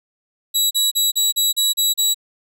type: tone bursts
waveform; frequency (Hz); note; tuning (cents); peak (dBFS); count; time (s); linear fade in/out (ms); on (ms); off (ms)
20% pulse; 3900; B7; -23; -9; 8; 0.54-2.145; 20; 170; 35
effects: none